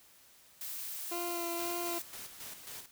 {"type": "noise", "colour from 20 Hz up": "blue", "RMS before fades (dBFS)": -41, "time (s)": [0.61, 2.02], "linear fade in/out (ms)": 2}
{"type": "tone with vibrato", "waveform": "20% pulse", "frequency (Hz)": 344, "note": "F4", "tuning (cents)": -26, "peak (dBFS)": -31, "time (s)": [1.11, 1.99], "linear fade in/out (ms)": 10, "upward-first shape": "sine", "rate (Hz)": 1.9, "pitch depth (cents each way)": 17}
{"type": "noise with tremolo", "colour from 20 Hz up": "white", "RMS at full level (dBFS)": -45, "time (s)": [1.59, 2.86], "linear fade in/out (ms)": 2, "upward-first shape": "square", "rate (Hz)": 3.7, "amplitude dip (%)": 55}
{"effects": ["white hiss -61 dBFS RMS until 2.91 s"]}